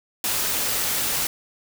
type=noise; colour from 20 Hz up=white; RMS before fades=-24 dBFS; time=0.24-1.27 s; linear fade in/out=2 ms; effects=none